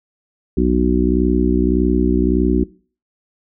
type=harmonic tone; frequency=61.7 Hz; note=B1; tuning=1 cent flat; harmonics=1 / 3 / 4 / 5 / 6; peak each=-19 / -19 / -19 / -19 / -19 dBFS; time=0.57-2.64 s; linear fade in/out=5 ms; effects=noise-tail reverb RT60 0.4 s tail -21 dB re dry